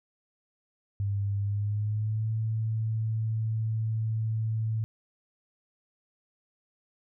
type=tone with pitch glide; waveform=sine; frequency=100.4 to 110.76 Hz; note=G2 to A2; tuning=+42 to +12 cents; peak=-26 dBFS; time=1-4.84 s; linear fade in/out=0 ms; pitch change=+170 cents; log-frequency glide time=1.39-2.31 s; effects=none